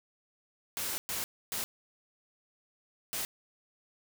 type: noise bursts at uneven times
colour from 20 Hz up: white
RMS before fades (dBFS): -35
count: 4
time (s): 0.77-0.98 / 1.09-1.24 / 1.52-1.64 / 3.13-3.25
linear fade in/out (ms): 0
effects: none